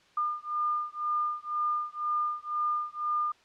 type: beating tone pair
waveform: sine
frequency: 1207 / 1209 Hz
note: D6 / D6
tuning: +47 / +50 cents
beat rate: 2 Hz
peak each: -31 dBFS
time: 0.17-3.32 s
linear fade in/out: 5 ms
effects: white hiss -61 dBFS RMS until 3.44 s + low-pass 4000 Hz 12 dB/octave